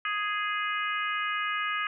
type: harmonic tone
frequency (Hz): 415.3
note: G#4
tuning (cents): 0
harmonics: 3 / 4 / 5 / 6 / 7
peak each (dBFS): -31 / -33 / -35 / -37 / -38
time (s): 0.05-1.87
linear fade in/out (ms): 2
effects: none